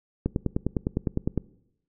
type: click train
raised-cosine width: 3 ms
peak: -11 dBFS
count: 12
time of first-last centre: 0.26-1.377 s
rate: 9.85 Hz
effects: noise-tail reverb RT60 0.8 s tail -21 dB re dry